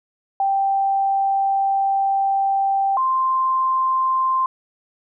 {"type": "tone pair in turn", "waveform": "sine", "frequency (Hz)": [784, 1046.5], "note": ["G5", "C6"], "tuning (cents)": [0, 0], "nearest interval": "perfect fourth", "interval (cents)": 500, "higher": "second", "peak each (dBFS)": -16, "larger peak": "neither", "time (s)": [[0.4, 2.97], [2.97, 4.46]], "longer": "first", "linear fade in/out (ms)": 2, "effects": []}